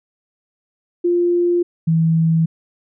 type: tone pair in turn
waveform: sine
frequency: 349.2 / 162.86 Hz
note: F4 / E3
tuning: 0 / -21 cents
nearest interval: octave + minor second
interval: 1321 cents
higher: first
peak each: -13 / -12 dBFS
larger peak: second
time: 1.04-1.63 / 1.87-2.46 s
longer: neither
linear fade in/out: 10 ms
effects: none